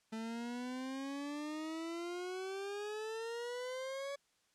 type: exponential sweep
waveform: 40% pulse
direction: up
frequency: 220 to 566 Hz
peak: -39 dBFS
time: 0.12-4.16 s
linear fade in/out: 10 ms
effects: white hiss -75 dBFS RMS until 4.54 s + low-pass 8000 Hz 12 dB/octave